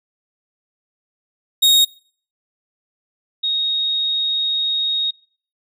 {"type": "tone pair in turn", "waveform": ["40% pulse", "sine"], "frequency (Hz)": [3746, 3746], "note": ["A#7", "A#7"], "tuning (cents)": [8, 8], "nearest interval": "unison", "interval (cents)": 0, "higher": "neither", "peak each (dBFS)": [-9, -17], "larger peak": "first", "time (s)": [[1.62, 1.85], [3.43, 5.11]], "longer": "second", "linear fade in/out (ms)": 10, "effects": ["noise-tail reverb RT60 0.5 s tail -24 dB re dry"]}